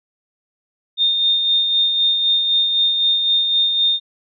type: tone with tremolo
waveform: sine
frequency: 3647 Hz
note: A#7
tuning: 39 cents flat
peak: -12 dBFS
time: 0.97-4 s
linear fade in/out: 50 ms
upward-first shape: sine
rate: 3.9 Hz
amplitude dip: 40%
effects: none